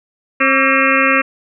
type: harmonic tone with a mistuned harmonic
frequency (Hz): 268.1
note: C4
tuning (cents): +42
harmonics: 1 / 2 / 4 / 5 / 6 / 7 / 8 / 9 / 10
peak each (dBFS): -19 / -19 / -19 / -19 / -19 / -19 / -19 / -19 / -19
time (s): 0.4-1.22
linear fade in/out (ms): 10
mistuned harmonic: 4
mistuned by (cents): +110
effects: none